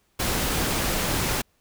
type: noise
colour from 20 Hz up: pink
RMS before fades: -25 dBFS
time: 0.19-1.42 s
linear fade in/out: 10 ms
effects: pink hiss -67 dBFS RMS until 1.6 s